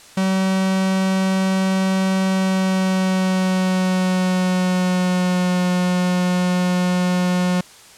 45% pulse tone with pitch glide, 190 to 180.38 Hz, F#3 to F#3, +46 to -44 cents, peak -16 dBFS, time 0.17-7.61 s, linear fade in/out 5 ms, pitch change -90 cents, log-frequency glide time 2.25-5.6 s, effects white hiss -44 dBFS RMS until 7.97 s + low-pass 9000 Hz 12 dB/octave

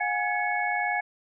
sine tone cluster, 719 / 820 / 1695 / 2206 Hz, F#5 / G#5 / G#6 / C#7, -50 / -22 / +35 / -9 cents, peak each -30 dBFS, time 0-1.01 s, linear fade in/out 10 ms, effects none

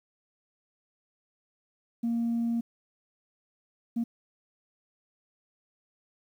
sine tone bursts at uneven times, 233.1 Hz, A#3, in tune, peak -24 dBFS, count 2, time 2.03-2.61 / 3.96-4.04 s, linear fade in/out 10 ms, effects tanh soft clip ceiling -23 dBFS + 10-bit

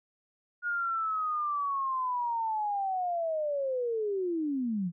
sine linear sweep, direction down, 1440 to 163.6 Hz, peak -28 dBFS, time 0.62-4.92 s, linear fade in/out 50 ms, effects none

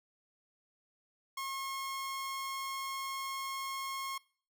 sawtooth tone, 1081 Hz, C#6, 44 cents flat, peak -33 dBFS, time 1.37-4.18 s, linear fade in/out 5 ms, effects noise-tail reverb RT60 0.5 s tail -24 dB re dry

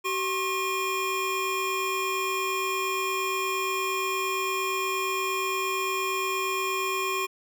square tone cluster, 381.2 / 1075 / 2419 Hz, G4 / C6 / D#7, -48 / +47 / -49 cents, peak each -32 / -30 / -32 dBFS, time 0.04-7.27 s, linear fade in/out 20 ms, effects none

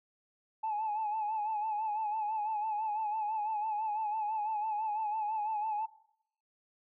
sine tone with vibrato, 857 Hz, A5, 46 cents flat, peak -30 dBFS, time 0.63-5.86 s, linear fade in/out 10 ms, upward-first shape sine, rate 6 Hz, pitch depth 62 cents each way, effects noise-tail reverb RT60 0.7 s tail -20 dB re dry + tanh soft clip ceiling -27 dBFS

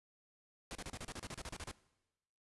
pink noise bursts, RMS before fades -45 dBFS, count 14, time 0.71-1.713 s, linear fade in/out 0 ms, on 41 ms, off 33 ms, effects noise-tail reverb RT60 1.0 s tail -20 dB re dry + resampled to 24000 Hz

